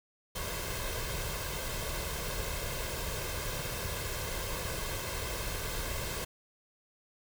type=noise with comb filter; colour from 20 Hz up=pink; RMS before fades=-36 dBFS; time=0.35-6.25 s; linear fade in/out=10 ms; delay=1.9 ms; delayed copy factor=+0.6; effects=none